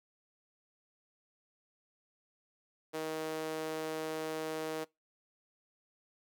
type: tone with high-pass filter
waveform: sawtooth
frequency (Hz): 157.7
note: D#3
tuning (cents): +24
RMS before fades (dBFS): -38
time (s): 2.93-4.85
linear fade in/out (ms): 20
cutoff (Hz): 430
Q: 2.2
effects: noise-tail reverb RT60 0.2 s tail -23 dB re dry